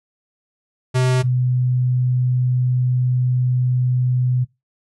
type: tone pair in turn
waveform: square / sine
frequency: 127.8 / 125.75 Hz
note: C3 / B2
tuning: -40 / +32 cents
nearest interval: unison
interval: 28 cents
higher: first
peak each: -15 dBFS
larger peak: neither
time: 0.94-1.23 / 1.23-4.45 s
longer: second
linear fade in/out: 20 ms
effects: noise-tail reverb RT60 0.2 s tail -20 dB re dry + resampled to 24000 Hz